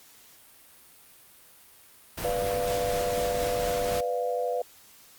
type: noise with tremolo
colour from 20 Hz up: pink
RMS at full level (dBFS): -33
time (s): 2.17-4.01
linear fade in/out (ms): 10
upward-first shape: triangle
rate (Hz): 4.1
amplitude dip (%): 25
type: chord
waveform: sine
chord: B diminished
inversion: none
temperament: equal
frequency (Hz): 493.9 / 587.3 / 698.5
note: B4 / D5 / F5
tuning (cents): 0 / 0 / 0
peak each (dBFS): -28 / -33 / -31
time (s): 2.24-4.62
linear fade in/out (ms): 5
effects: white hiss -54 dBFS RMS until 5.18 s + Opus 48 kbps